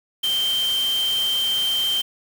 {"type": "tone in noise", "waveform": "sine", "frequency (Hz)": 3136, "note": "G7", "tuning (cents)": 0, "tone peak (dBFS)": -19, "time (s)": [0.23, 2.02], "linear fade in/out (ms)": 10, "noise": "white", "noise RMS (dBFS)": -32, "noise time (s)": [0.23, 2.02], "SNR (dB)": 10, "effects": []}